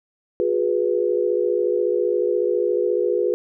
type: tone cluster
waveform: sine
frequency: 360.6 / 415 / 491.3 Hz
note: F#4 / G#4 / B4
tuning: -45 / -1 / -9 cents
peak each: -22 dBFS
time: 0.4-3.34 s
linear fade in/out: 0 ms
effects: none